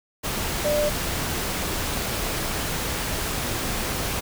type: tone in noise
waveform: sine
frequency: 594 Hz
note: D5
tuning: 20 cents sharp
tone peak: -20 dBFS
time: 0.64-0.9 s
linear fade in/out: 20 ms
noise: pink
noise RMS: -27 dBFS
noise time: 0.23-4.21 s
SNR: +4 dB
effects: none